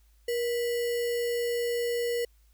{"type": "tone with sample-and-hold", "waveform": "sine", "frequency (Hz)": 475.1, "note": "A#4", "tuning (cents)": 33, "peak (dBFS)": -26, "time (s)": [0.28, 2.25], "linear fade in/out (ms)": 5, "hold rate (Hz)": 2450, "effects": ["added 53 Hz sine -58 dBFS peak until 2.53 s", "white hiss -70 dBFS RMS until 2.53 s"]}